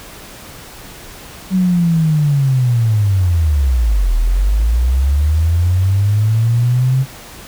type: linear two-way sweep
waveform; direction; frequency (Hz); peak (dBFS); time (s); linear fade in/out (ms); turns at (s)
sine; down then up; 190 to 38.89 to 134.4; -10; 1.5-7.06; 50; 4.16
effects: pink hiss -35 dBFS RMS until 7.47 s